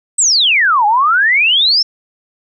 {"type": "exponential two-way sweep", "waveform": "sine", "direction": "down then up", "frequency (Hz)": [8372, 807, 5490], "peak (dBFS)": -8, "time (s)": [0.18, 1.83], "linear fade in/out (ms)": 10, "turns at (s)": 0.86, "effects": []}